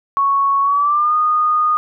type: tone with pitch glide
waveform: sine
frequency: 1108.7 to 1230.2 Hz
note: C#6 to D#6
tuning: 0 to -20 cents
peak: -12 dBFS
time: 0.17-1.77 s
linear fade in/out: 0 ms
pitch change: +180 cents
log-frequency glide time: 0.62-1.15 s
effects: none